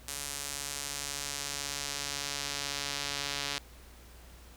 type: tone with band-pass filter sweep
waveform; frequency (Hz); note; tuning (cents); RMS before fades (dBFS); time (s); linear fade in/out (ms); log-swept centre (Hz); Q
sawtooth; 141.9; C#3; +41; -37; 0.08-3.58; 0; 8700 to 4300; 1.1
effects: added 60 Hz sine -52 dBFS peak until 4.56 s + pink hiss -56 dBFS RMS until 4.56 s